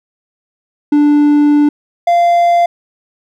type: tone pair in turn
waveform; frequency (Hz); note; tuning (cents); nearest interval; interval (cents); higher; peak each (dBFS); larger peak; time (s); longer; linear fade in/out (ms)
triangle; 293.7 / 691.7; D4 / F5; 0 / -17; octave + minor third; 1483; second; -4 / -5; first; 0.92-1.69 / 2.07-2.66; first; 5
effects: none